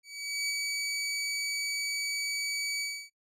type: tone with ADSR envelope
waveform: 20% pulse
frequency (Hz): 2277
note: C#7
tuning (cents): +46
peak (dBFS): -24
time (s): 0.03-3.1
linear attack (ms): 460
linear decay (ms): 27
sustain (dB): -2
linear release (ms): 290
effects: noise-tail reverb RT60 0.1 s tail -21 dB re dry + resampled to 32000 Hz